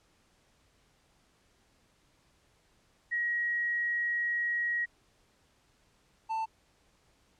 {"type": "tone pair in turn", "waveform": ["sine", "triangle"], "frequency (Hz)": [1900, 888.9], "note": ["A#6", "A5"], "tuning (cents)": [33, 17], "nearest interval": "octave + minor second", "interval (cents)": 1316, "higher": "first", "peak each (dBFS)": -28, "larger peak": "neither", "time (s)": [[3.11, 4.86], [6.29, 6.46]], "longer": "first", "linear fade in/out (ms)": 20, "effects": ["pink hiss -68 dBFS RMS until 7.39 s", "low-pass 9000 Hz 12 dB/octave"]}